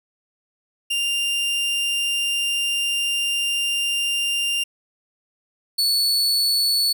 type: tone pair in turn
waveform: 40% pulse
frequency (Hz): 2794 / 4435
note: F7 / C#8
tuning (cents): 0 / 0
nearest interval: minor sixth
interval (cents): 800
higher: second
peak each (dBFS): -19 / -16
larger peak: second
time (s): 0.9-4.64 / 5.78-6.93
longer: first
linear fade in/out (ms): 10
effects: none